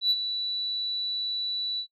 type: tone with ADSR envelope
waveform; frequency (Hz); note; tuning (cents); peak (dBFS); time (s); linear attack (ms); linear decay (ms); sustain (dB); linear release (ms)
sine; 3951; B7; 0; -17; 0.01-1.87; 95; 44; -10; 81
effects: noise-tail reverb RT60 0.1 s tail -20 dB re dry + tanh soft clip ceiling -15 dBFS